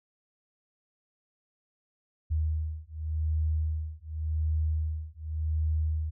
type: beating tone pair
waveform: sine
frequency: 77.78 / 78.66 Hz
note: D#2 / D#2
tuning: 0 / +19 cents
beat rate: 0.88 Hz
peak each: -30 / -30 dBFS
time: 2.3-6.11 s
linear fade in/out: 20 ms
effects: none